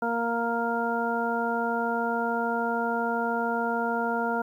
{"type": "harmonic tone", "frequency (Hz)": 233.1, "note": "A#3", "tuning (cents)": 0, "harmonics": [1, 2, 3, 4, 6], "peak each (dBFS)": [-31, -31, -31, -31, -31], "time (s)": [0.02, 4.42], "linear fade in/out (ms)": 5, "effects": ["10-bit"]}